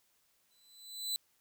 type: tone with exponential growth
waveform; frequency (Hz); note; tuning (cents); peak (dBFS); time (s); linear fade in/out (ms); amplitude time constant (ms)
sawtooth; 4000; B7; +21; -28; 0.51-1.16; 0; 140
effects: white hiss -73 dBFS RMS until 1.4 s